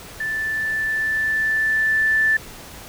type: tone with level ramp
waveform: sine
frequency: 1760 Hz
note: A6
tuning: in tune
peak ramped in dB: -22 to -14 dBFS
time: 0.2-2.37 s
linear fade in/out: 5 ms
effects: pink hiss -39 dBFS RMS until 2.88 s